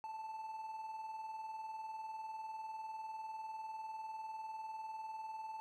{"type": "tone with tremolo", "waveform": "triangle", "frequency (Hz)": 880, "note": "A5", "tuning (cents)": 0, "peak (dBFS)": -40, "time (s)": [0.04, 5.6], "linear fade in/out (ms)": 0, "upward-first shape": "square", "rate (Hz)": 20, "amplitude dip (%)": 35, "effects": []}